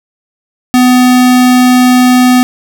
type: tone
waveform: square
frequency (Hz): 250.7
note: B3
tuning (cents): +26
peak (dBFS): -4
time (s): 0.74-2.43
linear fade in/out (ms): 0
effects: none